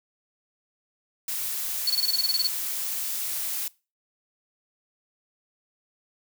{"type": "noise", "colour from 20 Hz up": "blue", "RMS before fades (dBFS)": -30, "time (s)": [1.28, 3.68], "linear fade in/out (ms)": 2}
{"type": "tone bursts", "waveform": "sine", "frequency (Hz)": 4408, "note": "C#8", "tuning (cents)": -11, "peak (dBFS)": -20, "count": 12, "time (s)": [1.87, 2.473], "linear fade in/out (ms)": 5, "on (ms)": 31, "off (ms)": 21}
{"effects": ["noise-tail reverb RT60 0.3 s tail -22 dB re dry"]}